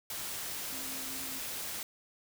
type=tone in noise; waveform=sine; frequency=265.3 Hz; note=C4; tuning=24 cents sharp; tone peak=-48 dBFS; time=0.72-1.39 s; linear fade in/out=2 ms; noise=white; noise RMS=-39 dBFS; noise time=0.1-1.83 s; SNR=-12 dB; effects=none